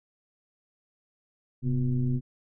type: tone with frequency modulation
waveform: sine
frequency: 130.81 Hz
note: C3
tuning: in tune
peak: -23 dBFS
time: 1.62-2.21 s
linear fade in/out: 50 ms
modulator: 117 Hz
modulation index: 0.96
effects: none